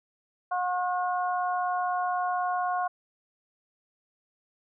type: harmonic tone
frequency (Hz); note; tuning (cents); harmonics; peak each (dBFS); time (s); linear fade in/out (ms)
360.8; F#4; -44; 2 / 3 / 4; -27 / -31 / -36; 0.51-2.88; 10
effects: none